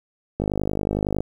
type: click train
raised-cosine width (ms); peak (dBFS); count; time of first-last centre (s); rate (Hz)
2; -10; 42; 0.4-1.206; 50.9
effects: 8-bit